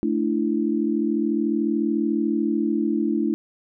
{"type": "chord", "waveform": "sine", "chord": "A suspended fourth", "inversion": "none", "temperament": "equal with one note detuned", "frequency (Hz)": [220, 293.7, 334], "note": ["A3", "D4", "E4"], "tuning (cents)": [0, 0, 23], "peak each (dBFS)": -24, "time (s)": [0.03, 3.34], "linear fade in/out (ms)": 0, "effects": []}